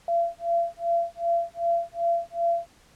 sine tone with tremolo, 681 Hz, F5, 44 cents flat, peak -19 dBFS, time 0.08-2.68 s, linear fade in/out 2 ms, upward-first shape sine, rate 2.6 Hz, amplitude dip 100%, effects pink hiss -57 dBFS RMS until 2.95 s + low-pass 10000 Hz 12 dB/octave

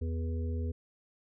harmonic tone with a mistuned harmonic, 82.41 Hz, E2, in tune, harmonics 1 / 3 / 5 / 6, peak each -31 / -41 / -45 / -47 dBFS, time 0.01-0.72 s, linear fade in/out 10 ms, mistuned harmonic 6, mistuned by -25 cents, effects none

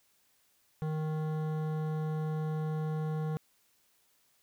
triangle tone with hard clipping, 155.56 Hz, D#3, in tune, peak -33 dBFS, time 0.82-3.37 s, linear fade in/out 0 ms, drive 18 dB, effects white hiss -70 dBFS RMS until 4.42 s

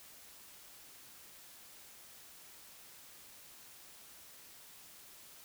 silence, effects white hiss -56 dBFS RMS until 5.44 s

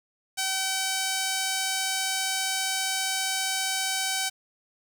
5% pulse tone, 765 Hz, G5, 42 cents flat, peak -14 dBFS, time 0.37-4.3 s, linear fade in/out 20 ms, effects 9-bit

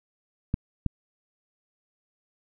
clicks, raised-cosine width 5 ms, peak -12 dBFS, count 2, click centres 0.541 / 0.863 s, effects none

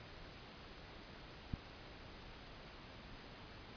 click, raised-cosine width 5 ms, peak -27 dBFS, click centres 1.538 s, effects pink hiss -54 dBFS RMS until 3.76 s + resampled to 11025 Hz

